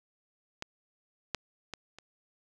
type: clicks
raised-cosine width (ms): 0.2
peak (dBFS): -19 / -13 / -21 / -30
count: 4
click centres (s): 0.624 / 1.347 / 1.737 / 1.986
effects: none